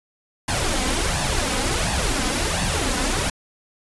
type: noise with flanger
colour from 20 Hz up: pink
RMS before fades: -22 dBFS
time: 0.48-3.3 s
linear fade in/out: 5 ms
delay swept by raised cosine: 1.1 to 4 ms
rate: 1.4 Hz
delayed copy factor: +0.6
effects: resampled to 24000 Hz